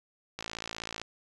click train, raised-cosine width 0.2 ms, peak -19 dBFS, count 36, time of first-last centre 0.39-1.016 s, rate 55.9 Hz, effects resampled to 22050 Hz

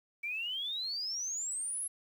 sine exponential sweep, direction up, 2293 to 11175 Hz, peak -34 dBFS, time 0.23-1.88 s, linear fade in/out 10 ms, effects 10-bit

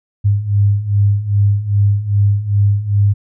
sine beating tone pair, 100 / 102.5 Hz, G2 / G#2, +35 / -22 cents, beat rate 2.5 Hz, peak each -16 / -12 dBFS, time 0.24-3.14 s, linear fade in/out 20 ms, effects none

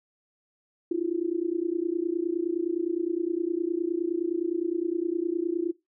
sine tone with amplitude modulation, 341.7 Hz, F4, 38 cents flat, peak -21 dBFS, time 0.91-5.72 s, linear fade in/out 5 ms, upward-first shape sine, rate 29.7 Hz, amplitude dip 95%, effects noise-tail reverb RT60 0.2 s tail -21 dB re dry

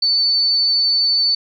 sine tone, 4506 Hz, C#8, 28 cents sharp, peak -13 dBFS, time 0.02-1.35 s, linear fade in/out 5 ms, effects none

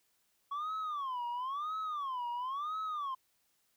sine tone with vibrato, 1108.7 Hz, C#6, in tune, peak -32 dBFS, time 0.51-3.15 s, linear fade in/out 10 ms, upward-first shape sine, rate 0.98 Hz, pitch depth 260 cents each way, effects tanh soft clip ceiling -34 dBFS + white hiss -75 dBFS RMS until 3.76 s

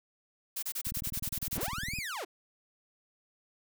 blue noise bursts, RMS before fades -35 dBFS, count 12, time 0.56-1.672 s, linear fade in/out 10 ms, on 67 ms, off 28 ms
click train, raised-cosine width 5 ms, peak -28 dBFS, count 23, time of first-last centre 0.87-1.987 s, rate 19.7 Hz
sawtooth linear two-way sweep, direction up then down, 47.82 to 2569 to 286.8 Hz, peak -32 dBFS, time 1.55-2.25 s, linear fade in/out 10 ms, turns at 1.97 s
effects none

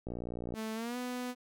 click train, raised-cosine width 2 ms, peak -26 dBFS, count 29, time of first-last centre 0.07-0.54 s, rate 59.6 Hz
sawtooth tone with pitch glide, 220 to 248.4 Hz, A3 to B3, 0 to +10 cents, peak -32 dBFS, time 0.54-1.35 s, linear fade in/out 50 ms, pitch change +210 cents, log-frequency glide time 0.74-0.97 s
effects none

